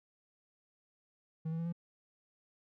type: tone with pitch steps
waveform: triangle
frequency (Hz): 160 / 163.46 / 166.99 / 170.59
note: D#3 / E3 / E3 / F3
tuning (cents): +49 / -14 / +23 / -40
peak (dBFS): -32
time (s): 1.45-1.726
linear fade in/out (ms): 10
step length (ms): 69
effects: none